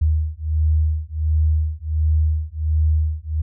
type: beating tone pair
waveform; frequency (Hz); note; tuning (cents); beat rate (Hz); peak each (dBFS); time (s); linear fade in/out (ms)
sine; 77.1 / 78.5; D#2 / D#2; -15 / +16; 1.4; -19; 0.01-3.42; 10
effects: none